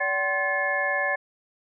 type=tone cluster; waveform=sine; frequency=574 / 762 / 1049 / 1732 / 2156 Hz; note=D5 / G5 / C6 / A6 / C#7; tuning=-40 / -49 / +4 / -28 / -49 cents; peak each=-29 / -31 / -33 / -25 / -32 dBFS; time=0-1.16 s; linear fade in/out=10 ms; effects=none